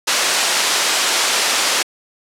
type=band-pass noise; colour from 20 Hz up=white; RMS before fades=-17 dBFS; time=0.07-1.83 s; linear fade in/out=10 ms; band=410 to 6600 Hz; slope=12 dB/octave; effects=low-pass 12000 Hz 12 dB/octave